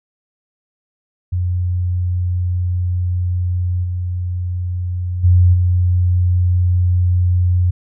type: tone with level steps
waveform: sine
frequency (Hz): 89.5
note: F2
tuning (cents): +43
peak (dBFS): -15 / -18 / -7 / -11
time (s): 1.32-7.71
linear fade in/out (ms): 10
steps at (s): 3.83 / 5.23 / 5.53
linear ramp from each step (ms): 20
effects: none